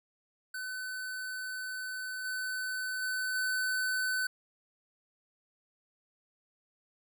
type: tone with level steps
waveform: square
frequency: 1512 Hz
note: F#6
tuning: 37 cents sharp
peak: -37 / -34 / -32 / -30 dBFS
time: 0.54-4.27 s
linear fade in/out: 5 ms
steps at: 2.24 / 3.01 / 3.34 s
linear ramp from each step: 20 ms
effects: none

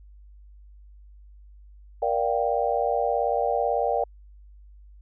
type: chord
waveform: sine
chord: G minor seventh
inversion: first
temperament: just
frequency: 470.4 / 588 / 705.6 / 784 Hz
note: Bb4 / D5 / F5 / G5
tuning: +16 / +2 / +18 / 0 cents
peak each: -27 dBFS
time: 2.02-4.04 s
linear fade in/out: 5 ms
effects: added 50 Hz sine -46 dBFS peak until 5.01 s

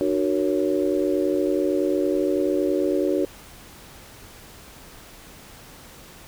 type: harmonic tone with a mistuned harmonic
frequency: 92.4 Hz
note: F#2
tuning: 2 cents flat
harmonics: 3 / 4 / 5 / 6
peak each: -24 / -23 / -28 / -26 dBFS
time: 0.01-3.25 s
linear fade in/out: 0 ms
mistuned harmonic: 3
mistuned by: +140 cents
effects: pink hiss -45 dBFS RMS until 6.27 s

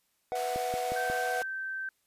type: chord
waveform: triangle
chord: B suspended fourth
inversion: none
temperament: equal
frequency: 493.9 / 659.3 / 740 Hz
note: B4 / E5 / F#5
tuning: 0 / 0 / 0 cents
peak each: -33 / -36 / -30 dBFS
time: 0.32-1.42 s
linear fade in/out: 0 ms
type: high-pass noise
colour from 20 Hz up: pink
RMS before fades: -43 dBFS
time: 0.35-1.43 s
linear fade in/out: 5 ms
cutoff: 970 Hz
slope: 12 dB/octave
type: click train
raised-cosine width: 2 ms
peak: -25 dBFS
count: 4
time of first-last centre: 0.56-1.1 s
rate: 5.56 Hz
type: tone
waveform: sine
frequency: 1553 Hz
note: G6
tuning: 17 cents flat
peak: -33 dBFS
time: 0.96-1.89 s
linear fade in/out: 2 ms
effects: white hiss -74 dBFS RMS until 2.06 s + resampled to 32000 Hz

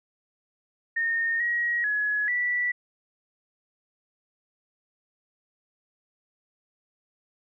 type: tone with pitch steps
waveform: sine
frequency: 1836 / 1899 / 1689 / 1960 Hz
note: A#6 / A#6 / G#6 / B6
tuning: -27 / +32 / +29 / -14 cents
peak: -23 dBFS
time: 0.96-2.72 s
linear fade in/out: 10 ms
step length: 440 ms
effects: none

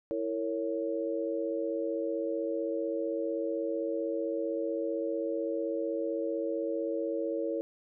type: chord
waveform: sine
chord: A# diminished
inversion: second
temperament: equal with one note detuned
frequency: 329.6 / 458.7 / 554.4 Hz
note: E4 / A#4 / C#5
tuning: 0 / -28 / 0 cents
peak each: -34 dBFS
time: 0.11-7.61 s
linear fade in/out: 0 ms
effects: none

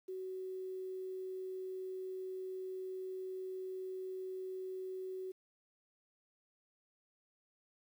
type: tone with quantisation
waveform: sine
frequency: 374.5 Hz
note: F#4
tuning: 21 cents sharp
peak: -40 dBFS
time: 0.08-5.32 s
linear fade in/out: 10 ms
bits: 11
effects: none

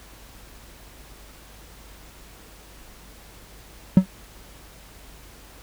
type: tone with exponential decay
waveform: triangle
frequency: 187.4 Hz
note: F#3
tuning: 22 cents sharp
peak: -3 dBFS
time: 3.97-4.06 s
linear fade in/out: 2 ms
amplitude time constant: 19 ms
effects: added 50 Hz sine -48 dBFS peak until 5.62 s + pink hiss -48 dBFS RMS until 5.62 s

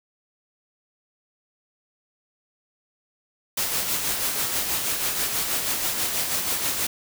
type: noise with tremolo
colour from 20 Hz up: white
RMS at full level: -24 dBFS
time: 3.57-6.87 s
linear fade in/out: 5 ms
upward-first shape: sine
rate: 6.2 Hz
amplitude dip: 40%
effects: none

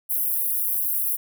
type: high-pass noise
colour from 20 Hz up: pink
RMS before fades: -24 dBFS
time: 0.09-1.17 s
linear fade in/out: 20 ms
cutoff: 11000 Hz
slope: 48 dB/octave
effects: none

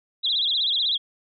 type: tone with vibrato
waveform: sine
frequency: 3598 Hz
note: A7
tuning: 38 cents sharp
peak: -20 dBFS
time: 0.23-0.98 s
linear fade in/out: 20 ms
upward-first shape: sine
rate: 16 Hz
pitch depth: 190 cents each way
effects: none

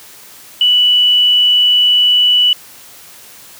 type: tone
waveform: sine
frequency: 2960 Hz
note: F#7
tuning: in tune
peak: -7 dBFS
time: 0.61-2.53 s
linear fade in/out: 2 ms
effects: white hiss -38 dBFS RMS until 3.59 s + high-pass 80 Hz 12 dB/octave

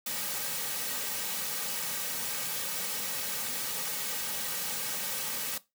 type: noise with comb filter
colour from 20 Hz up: white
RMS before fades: -34 dBFS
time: 0.06-5.58 s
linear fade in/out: 5 ms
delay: 2.9 ms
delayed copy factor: -0.65
effects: noise-tail reverb RT60 0.2 s tail -17 dB re dry + high-pass 150 Hz 12 dB/octave

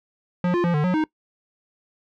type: tone with pitch steps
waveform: square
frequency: 178.2 / 350.1 / 172.9 / 149.4 / 181.7 / 311.4 Hz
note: F3 / F4 / F3 / D3 / F#3 / D#4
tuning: +35 / +4 / -17 / +30 / -31 / +2 cents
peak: -19 dBFS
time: 0.44-1.04 s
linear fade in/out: 2 ms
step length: 100 ms
effects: noise-tail reverb RT60 0.1 s tail -22 dB re dry + low-pass 2000 Hz 12 dB/octave

